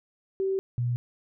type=tone pair in turn; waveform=sine; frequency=384.9 / 121.24 Hz; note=G4 / B2; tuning=-32 / -32 cents; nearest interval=octave + minor sixth; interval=2000 cents; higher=first; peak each=-24 dBFS; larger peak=neither; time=0.4-0.59 / 0.78-0.96 s; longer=first; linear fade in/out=0 ms; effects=none